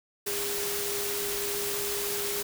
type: tone in noise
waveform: sine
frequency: 406.8 Hz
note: G#4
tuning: 36 cents flat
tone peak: -34 dBFS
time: 0.26-2.43 s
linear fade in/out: 10 ms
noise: white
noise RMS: -32 dBFS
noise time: 0.26-2.43 s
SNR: -5 dB
effects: none